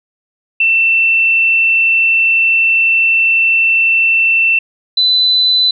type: tone pair in turn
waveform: sine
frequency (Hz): 2682 / 4006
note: E7 / B7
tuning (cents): +29 / +24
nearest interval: perfect fifth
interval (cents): 695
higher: second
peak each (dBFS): -8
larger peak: neither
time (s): 0.6-4.59 / 4.97-5.71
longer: first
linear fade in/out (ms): 5
effects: none